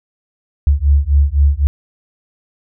sine beating tone pair, 69.4 / 73.3 Hz, C#2 / D2, +3 / -3 cents, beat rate 3.9 Hz, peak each -12 dBFS, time 0.67-1.67 s, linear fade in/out 0 ms, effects none

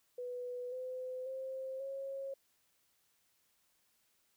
sine tone with pitch steps, 493.9 / 510.1 / 526.9 / 544.2 Hz, B4 / C5 / C5 / C#5, 0 / -44 / +12 / -32 cents, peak -39 dBFS, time 0.18-2.34 s, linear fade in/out 5 ms, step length 540 ms, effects white hiss -75 dBFS RMS until 4.36 s

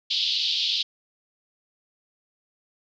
pink band-pass noise, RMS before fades -25 dBFS, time 0.1-0.83 s, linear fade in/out 10 ms, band 3100 to 4600 Hz, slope 48 dB/octave, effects none

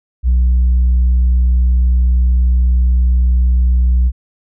sine tone, 61.7 Hz, B1, 1 cent flat, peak -6 dBFS, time 0.23-4.12 s, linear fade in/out 50 ms, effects tanh soft clip ceiling -7 dBFS

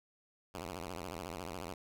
5% pulse tone with vibrato, 87.31 Hz, F2, in tune, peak -30 dBFS, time 0.54-1.74 s, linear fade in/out 5 ms, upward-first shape triangle, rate 14 Hz, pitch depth 260 cents each way, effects none

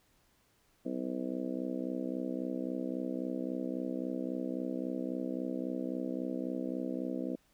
harmonic tone, 63.7 Hz, C2, 46 cents flat, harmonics 3 / 4 / 5 / 6 / 7 / 8 / 9 / 10, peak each -42 / -37 / -39 / -50 / -46 / -42 / -53 / -48 dBFS, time 0.85-7.36 s, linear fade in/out 10 ms, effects pink hiss -70 dBFS RMS until 7.53 s

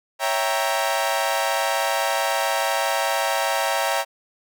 sawtooth chord, C# diminished seventh, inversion none, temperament equal, 554.4 / 659.3 / 784 / 932.3 Hz, C#5 / E5 / G5 / Bb5, 0 / 0 / 0 / 0 cents, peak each -23 / -22 / -22 / -22 dBFS, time 0.19-4.05 s, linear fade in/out 50 ms, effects none

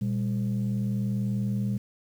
sine tone pair together, 119.69 / 200 Hz, A#2 / G3, +46 / +35 cents, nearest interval major sixth, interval 889 cents, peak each -26 / -26 dBFS, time 0.01-1.78 s, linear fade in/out 10 ms, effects tanh soft clip ceiling -21 dBFS + 9-bit

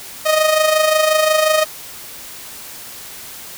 sawtooth tone with amplitude modulation, 622.3 Hz, D#5, in tune, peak -6 dBFS, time 0.25-1.65 s, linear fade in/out 20 ms, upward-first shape sine, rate 25.6 Hz, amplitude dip 55%, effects white hiss -34 dBFS RMS until 3.57 s

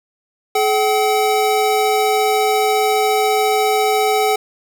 square tone pair together, 426.6 / 765 Hz, G#4 / G5, +46 / -42 cents, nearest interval minor seventh, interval 1012 cents, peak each -17 / -17 dBFS, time 0.55-4.36 s, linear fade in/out 5 ms, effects 7-bit

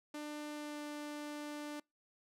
sawtooth tone with pitch glide, 298.1 to 295.9 Hz, D4 to D4, +26 to +13 cents, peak -38 dBFS, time 0.14-1.8 s, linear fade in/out 5 ms, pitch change -13 cents, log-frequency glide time 0.52-0.82 s, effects noise-tail reverb RT60 0.2 s tail -26 dB re dry + low-pass 12000 Hz 12 dB/octave

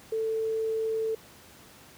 sine tone, 443.8 Hz, A4, 15 cents sharp, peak -26 dBFS, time 0.12-1.15 s, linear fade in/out 5 ms, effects pink hiss -52 dBFS RMS until 1.97 s + high-pass 80 Hz 12 dB/octave

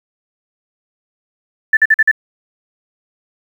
sine tone bursts, 1760 Hz, A6, in tune, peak -6 dBFS, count 5, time 1.73-2.114 s, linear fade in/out 5 ms, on 40 ms, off 46 ms, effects 7-bit

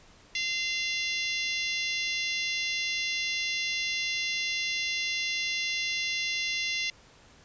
harmonic tone, 690 Hz, F5, 21 cents flat, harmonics 3 / 4 / 5 / 6 / 7 / 8 / 9, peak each -32 / -34 / -36 / -38 / -39 / -40 / -41 dBFS, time 0.35-6.9 s, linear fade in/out 2 ms, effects pink hiss -56 dBFS RMS until 7.44 s + resampled to 16000 Hz

